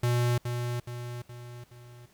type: tone with echo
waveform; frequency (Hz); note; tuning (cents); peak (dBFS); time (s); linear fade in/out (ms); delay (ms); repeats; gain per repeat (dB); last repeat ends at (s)
square; 121.1; B2; -34; -24; 0.03-0.38; 5; 420; 4; -6; 2.06
effects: pink hiss -63 dBFS RMS until 2.13 s